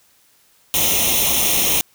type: noise with comb filter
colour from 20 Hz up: white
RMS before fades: -17 dBFS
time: 0.74-1.81 s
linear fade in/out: 0 ms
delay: 0.32 ms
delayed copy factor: +0.8
effects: white hiss -56 dBFS RMS until 1.94 s